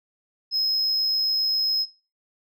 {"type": "tone with amplitude modulation", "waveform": "sine", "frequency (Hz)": 5130, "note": "E8", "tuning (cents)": -48, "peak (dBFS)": -17, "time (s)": [0.51, 1.86], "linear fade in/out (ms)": 50, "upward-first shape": "sine", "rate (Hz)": 67.4, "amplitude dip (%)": 30, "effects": ["noise-tail reverb RT60 0.3 s tail -18 dB re dry", "tanh soft clip ceiling -19 dBFS"]}